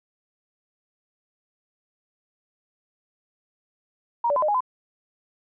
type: tone with pitch steps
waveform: sine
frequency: 942 / 576 / 1015 / 610 / 828 / 1013 Hz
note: A#5 / D5 / B5 / D#5 / G#5 / B5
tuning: +18 / -34 / +47 / -34 / -5 / +44 cents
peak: -19 dBFS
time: 4.24-4.606 s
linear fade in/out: 5 ms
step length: 61 ms
effects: none